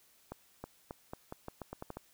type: accelerating click train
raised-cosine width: 1 ms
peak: -27 dBFS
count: 11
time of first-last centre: 0.32-1.97 s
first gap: 320 ms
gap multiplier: 0.84
effects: white hiss -66 dBFS RMS until 2.13 s